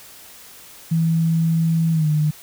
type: tone with pitch glide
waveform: sine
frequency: 163.7 to 151.86 Hz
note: E3 to D#3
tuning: -12 to -42 cents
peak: -15 dBFS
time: 0.91-2.31 s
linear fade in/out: 10 ms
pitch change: -130 cents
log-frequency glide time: 1.92-2.08 s
effects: white hiss -43 dBFS RMS until 2.42 s